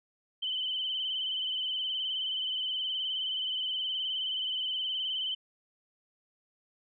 sine tone with vibrato, 3050 Hz, G7, 48 cents flat, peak -30 dBFS, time 0.42-5.35 s, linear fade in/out 10 ms, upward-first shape sine, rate 19 Hz, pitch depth 48 cents each way, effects none

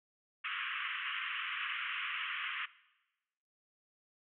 white band-pass noise, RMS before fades -39 dBFS, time 0.44-2.66 s, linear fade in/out 10 ms, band 1100 to 3100 Hz, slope 96 dB/octave, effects noise-tail reverb RT60 1.0 s tail -19 dB re dry

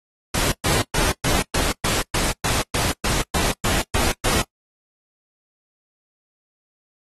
pink noise bursts, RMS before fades -21 dBFS, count 14, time 0.34-4.42 s, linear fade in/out 5 ms, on 180 ms, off 120 ms, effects noise-tail reverb RT60 0.1 s tail -22 dB re dry + AAC 32 kbps

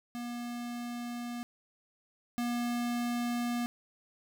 square tone pair in turn, 239.9 / 239.9 Hz, A#3 / A#3, +50 / +50 cents, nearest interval unison, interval 0 cents, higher neither, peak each -37 / -31 dBFS, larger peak second, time 0.15-1.43 / 2.38-3.66 s, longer neither, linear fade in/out 0 ms, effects 10-bit

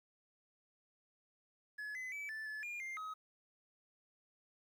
triangle tone with pitch steps, 1702 / 2026 / 2300 / 1756 / 1725 / 2414 / 2105 / 1269 Hz, G#6 / B6 / D7 / A6 / A6 / D7 / C7 / D#6, +42 / +44 / -37 / -4 / -35 / +47 / +10 / +34 cents, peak -40 dBFS, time 1.78-3.14 s, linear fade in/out 10 ms, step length 170 ms, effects 12-bit

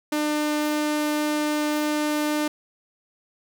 sawtooth tone, 300.3 Hz, D4, 39 cents sharp, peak -18 dBFS, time 0.12-2.48 s, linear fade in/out 5 ms, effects none

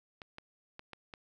clicks, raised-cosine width 0.3 ms, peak -29 dBFS, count 5, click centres 0.218 / 0.384 / 0.794 / 0.933 / 1.138 s, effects none

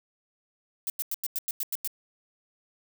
violet noise bursts, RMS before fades -30 dBFS, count 9, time 0.87-1.875 s, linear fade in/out 0 ms, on 29 ms, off 93 ms, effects none

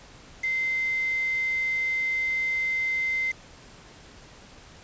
sine tone with quantisation, 2076 Hz, C7, 14 cents flat, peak -24 dBFS, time 0.43-3.32 s, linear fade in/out 10 ms, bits 6, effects pink hiss -49 dBFS RMS until 4.83 s + resampled to 16000 Hz

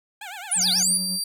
15% pulse tone with vibrato, 784 Hz, G5, in tune, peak -28 dBFS, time 0.21-0.83 s, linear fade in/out 5 ms, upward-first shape triangle, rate 9.3 Hz, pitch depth 220 cents each way
sine linear two-way sweep, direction down then up, 10548 to 3322 to 10548 Hz, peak -19 dBFS, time 0.51-0.98 s, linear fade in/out 10 ms, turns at 0.69 s
triangle tone with tremolo, 182.8 Hz, F#3, 21 cents flat, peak -28 dBFS, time 0.55-1.2 s, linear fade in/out 50 ms, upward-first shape sine, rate 9.1 Hz, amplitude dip 40%
25% pulse tone, 4699 Hz, D8, in tune, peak -20 dBFS, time 0.61-1.24 s, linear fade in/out 5 ms
effects none

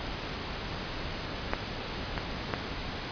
clicks, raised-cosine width 0.5 ms, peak -11 / -15 / -12 dBFS, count 3, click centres 1.535 / 2.178 / 2.538 s, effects pink hiss -36 dBFS RMS until 3.11 s + resampled to 11025 Hz

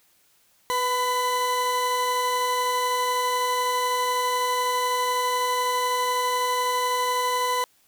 40% pulse tone pair together, 495 / 1002 Hz, B4 / B5, +4 / +25 cents, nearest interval octave, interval 1221 cents, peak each -28 / -22 dBFS, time 0.7-7.64 s, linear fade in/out 0 ms, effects white hiss -62 dBFS RMS until 7.87 s

